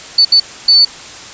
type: tone bursts at uneven times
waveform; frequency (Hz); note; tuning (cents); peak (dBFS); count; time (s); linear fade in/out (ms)
sine; 4496; C#8; +24; -4; 3; 0.18-0.25 / 0.32-0.4 / 0.68-0.85; 5
effects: white hiss -31 dBFS RMS until 1.33 s + resampled to 16000 Hz